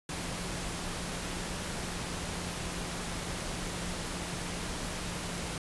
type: tone in noise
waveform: sine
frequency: 175.1 Hz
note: F3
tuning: 5 cents sharp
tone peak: -43 dBFS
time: 0.09-5.58 s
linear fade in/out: 2 ms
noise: pink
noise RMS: -37 dBFS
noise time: 0.09-5.58 s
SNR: -9 dB
effects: resampled to 24000 Hz